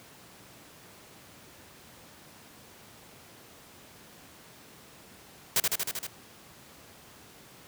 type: noise with echo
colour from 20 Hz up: white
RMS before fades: -24 dBFS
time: 5.56-5.6 s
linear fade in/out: 2 ms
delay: 78 ms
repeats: 6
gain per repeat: -2 dB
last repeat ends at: 6.068 s
effects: pink hiss -52 dBFS RMS until 7.67 s + high-pass 100 Hz 12 dB/octave